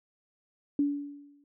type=tone with exponential decay; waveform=sine; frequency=286.6 Hz; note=D4; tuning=42 cents flat; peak=-21 dBFS; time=0.79-1.44 s; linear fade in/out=2 ms; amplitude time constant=140 ms; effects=none